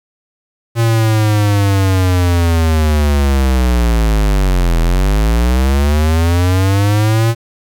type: linear two-way sweep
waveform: square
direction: down then up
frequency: 116.54 to 40.82 to 116.54 Hz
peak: -10 dBFS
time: 0.75-7.35 s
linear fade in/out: 50 ms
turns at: 4.8 s
effects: 7-bit